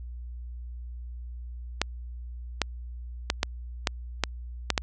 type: clicks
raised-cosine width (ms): 0.2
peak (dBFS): -5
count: 8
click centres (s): 1.816 / 2.617 / 3.301 / 3.431 / 3.872 / 4.237 / 4.703 / 4.778
effects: added 60 Hz sine -36 dBFS peak until 4.82 s + resampled to 22050 Hz